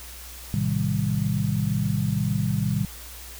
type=chord; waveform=sine; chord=A half-diminished seventh; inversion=none; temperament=just; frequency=110 / 132 / 158.4 / 198 Hz; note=A2 / C3 / Eb3 / G3; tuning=0 / +16 / +31 / +18 cents; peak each=-27 dBFS; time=0.54-2.85 s; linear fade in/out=0 ms; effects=added 60 Hz sine -42 dBFS peak until 3.39 s + white hiss -42 dBFS RMS until 3.39 s